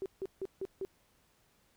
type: tone bursts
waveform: sine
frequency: 384.4 Hz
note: G4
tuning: 34 cents flat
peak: -34 dBFS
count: 5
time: 0.02-0.85 s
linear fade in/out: 0 ms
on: 38 ms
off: 160 ms
effects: pink hiss -70 dBFS RMS until 1.76 s